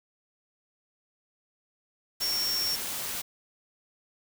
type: tone in noise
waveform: sine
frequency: 5490 Hz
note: F8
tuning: 31 cents flat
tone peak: -27 dBFS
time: 2.21-2.76 s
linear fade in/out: 10 ms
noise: white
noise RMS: -34 dBFS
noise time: 2.2-3.22 s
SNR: +4 dB
effects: none